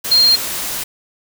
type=tone in noise; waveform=sine; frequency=4207 Hz; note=C8; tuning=9 cents sharp; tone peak=-8 dBFS; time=0.11-0.36 s; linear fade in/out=10 ms; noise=white; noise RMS=-23 dBFS; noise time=0.04-0.84 s; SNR=+12 dB; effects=none